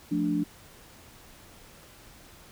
sine chord, D minor, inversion first, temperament equal with one note detuned, 175.22 / 220 / 293.7 Hz, F3 / A3 / D4, +6 / 0 / 0 cents, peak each -30 / -32 / -26 dBFS, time 0.11-0.44 s, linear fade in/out 10 ms, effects pink hiss -52 dBFS RMS until 2.51 s

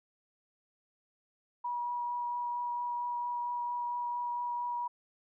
sine tone with vibrato, 965 Hz, B5, 40 cents flat, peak -32 dBFS, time 1.64-4.88 s, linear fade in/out 10 ms, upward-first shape triangle, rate 4.4 Hz, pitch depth 11 cents each way, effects none

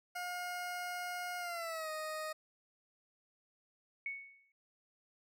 20% pulse tone with pitch glide, 715 to 622.4 Hz, F5 to D#5, +41 to 0 cents, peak -34 dBFS, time 0.15-2.33 s, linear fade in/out 10 ms, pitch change -241 cents, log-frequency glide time 1.39-1.9 s
sine tone with exponential decay, 2217 Hz, C#7, in tune, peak -35 dBFS, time 4.06-4.52 s, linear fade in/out 2 ms, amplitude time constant 100 ms
effects none

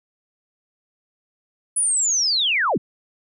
sine linear sweep, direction down, 10020 to 103.83 Hz, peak -17 dBFS, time 1.76-2.78 s, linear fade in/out 10 ms, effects none

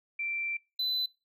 sine / triangle tone pair in turn, 2349 / 4012 Hz, D7 / B7, 0 / +26 cents, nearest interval major sixth, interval 926 cents, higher second, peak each -31 / -27 dBFS, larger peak second, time 0.19-0.57 / 0.79-1.06 s, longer first, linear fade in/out 5 ms, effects noise-tail reverb RT60 0.3 s tail -24 dB re dry

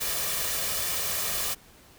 white noise with comb filter, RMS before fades -29 dBFS, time 0-1.55 s, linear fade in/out 20 ms, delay 1.7 ms, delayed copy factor +0.5, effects pink hiss -54 dBFS RMS until 1.98 s

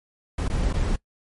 brown noise with dropouts, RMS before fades -23 dBFS, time 0.38-0.96 s, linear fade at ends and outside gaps 5 ms, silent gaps 0.481-0.498 / 0.729-0.738 s, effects noise-tail reverb RT60 0.1 s tail -21 dB re dry + MP3 48 kbps

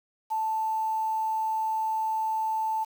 sine tone with quantisation, 880 Hz, A5, in tune, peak -25 dBFS, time 0.3-2.85 s, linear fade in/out 20 ms, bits 8, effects none

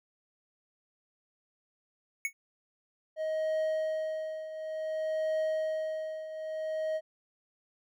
square tone with exponential decay, 2217 Hz, C#7, in tune, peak -26 dBFS, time 2.25-2.33 s, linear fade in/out 1 ms, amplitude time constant 16 ms
triangle tone with tremolo, 629 Hz, D#5, 19 cents sharp, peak -25 dBFS, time 3.16-7.01 s, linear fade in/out 50 ms, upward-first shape triangle, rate 0.56 Hz, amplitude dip 75%
effects none

